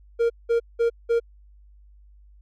triangle tone bursts, 466.2 Hz, A#4, in tune, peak -15 dBFS, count 4, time 0.19-1.2 s, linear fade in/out 20 ms, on 110 ms, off 190 ms, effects added 50 Hz sine -48 dBFS peak until 2.41 s + MP3 96 kbps

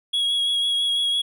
triangle tone with vibrato, 3323 Hz, G#7, in tune, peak -18 dBFS, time 0.13-1.22 s, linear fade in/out 10 ms, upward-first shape triangle, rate 6 Hz, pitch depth 21 cents each way, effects none

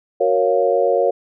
sine chord, Gb major seventh, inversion none, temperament equal, 370 / 466.2 / 554.4 / 698.5 Hz, Gb4 / Bb4 / Db5 / F5, 0 / 0 / 0 / 0 cents, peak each -22 / -18 / -17 / -21 dBFS, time 0.2-1.11 s, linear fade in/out 10 ms, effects none

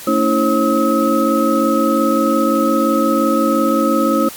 sine tone cluster, 224.5 / 282 / 327.7 / 539 / 1280 Hz, A3 / C#4 / E4 / C#5 / D#6, +35 / +30 / -10 / -49 / +49 cents, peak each -18 dBFS, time 0.07-4.29 s, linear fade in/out 5 ms, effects white hiss -33 dBFS RMS until 4.36 s + MP3 96 kbps

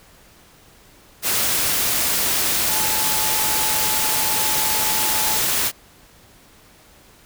sine tone in noise, 865 Hz, A5, 30 cents flat, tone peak -28 dBFS, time 2.67-5.41 s, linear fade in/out 50 ms, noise white, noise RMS -20 dBFS, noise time 1.22-5.72 s, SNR -11 dB, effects pink hiss -50 dBFS RMS until 7.25 s

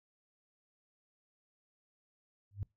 sine tone with exponential growth, 100.1 Hz, G2, 37 cents sharp, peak -30 dBFS, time 2.51-2.63 s, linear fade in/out 0 ms, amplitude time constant 26 ms, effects noise-tail reverb RT60 0.2 s tail -24 dB re dry + tanh soft clip ceiling -26 dBFS

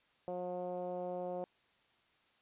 10% pulse tone with low-pass filter, 179.6 Hz, F3, 49 cents sharp, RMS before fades -40 dBFS, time 0.28-1.44 s, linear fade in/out 0 ms, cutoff 610 Hz, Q 3.5, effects white hiss -71 dBFS RMS until 2.41 s + resampled to 8000 Hz

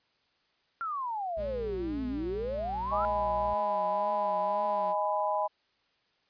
sine exponential two-way sweep, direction down then up, 1396.9 to 246.9 to 1396.9 Hz, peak -31 dBFS, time 0.81-3.05 s, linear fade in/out 0 ms, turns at 2.07 s
sawtooth tone with vibrato, 199.3 Hz, G3, 29 cents sharp, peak -40 dBFS, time 1.36-4.95 s, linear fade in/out 50 ms, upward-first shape triangle, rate 1.9 Hz, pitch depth 150 cents each way
harmonic tone, 58.27 Hz, A#1, in tune, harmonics 1 / 2 / 4, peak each -40 / -49 / -56 dBFS, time 1.37-3.54 s, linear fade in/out 5 ms
sine chord, G# minor, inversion second, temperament just, 623 / 830.6 / 996.7 Hz, D#5 / G#5 / B5, +2 / 0 / +16 cents, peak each -31 dBFS, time 2.91-5.48 s, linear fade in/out 20 ms
effects white hiss -71 dBFS RMS until 6.29 s + resampled to 11025 Hz

